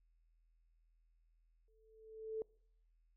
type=tone with exponential growth; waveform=sine; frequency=440 Hz; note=A4; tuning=in tune; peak=-36 dBFS; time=1.68-2.42 s; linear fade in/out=1 ms; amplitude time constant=160 ms; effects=noise-tail reverb RT60 0.6 s tail -25 dB re dry + added 41 Hz sine -70 dBFS peak until 3.16 s